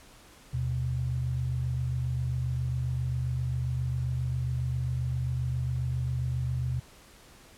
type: tone pair together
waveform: sine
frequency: 77.78 / 125.23 Hz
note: D#2 / B2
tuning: 0 / +24 cents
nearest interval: minor sixth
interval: 824 cents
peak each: -33 / -28 dBFS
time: 0.53-6.8 s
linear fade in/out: 10 ms
effects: pink hiss -54 dBFS RMS until 7.57 s + low-pass 12000 Hz 12 dB/octave